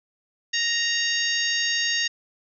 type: harmonic tone with a mistuned harmonic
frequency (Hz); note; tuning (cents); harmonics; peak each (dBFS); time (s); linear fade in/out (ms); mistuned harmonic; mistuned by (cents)
932.3; A#5; 0; 2 / 3 / 4 / 5 / 6 / 7; -26 / -28 / -29 / -30 / -31 / -31; 0.53-2.08; 10; 6; -22
effects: none